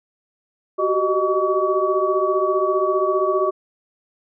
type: tone cluster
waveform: sine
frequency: 371.3 / 386.4 / 618 / 1134 Hz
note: F#4 / G4 / D#5 / C#6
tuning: +6 / -25 / -12 / +39 cents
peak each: -22 dBFS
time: 0.78-3.51 s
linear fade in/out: 20 ms
effects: none